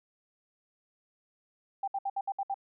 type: tone bursts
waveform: sine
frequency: 788 Hz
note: G5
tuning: 9 cents sharp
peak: -29 dBFS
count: 7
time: 1.83-2.543 s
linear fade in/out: 5 ms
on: 47 ms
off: 64 ms
effects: none